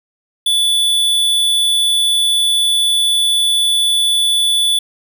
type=tone; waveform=square; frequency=3464 Hz; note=A7; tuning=28 cents flat; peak=-12 dBFS; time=0.46-4.79 s; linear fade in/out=5 ms; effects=none